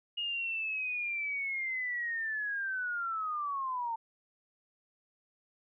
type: linear sweep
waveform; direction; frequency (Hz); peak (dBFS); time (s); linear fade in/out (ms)
sine; down; 2868 to 899; -32; 0.17-3.96; 10
effects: none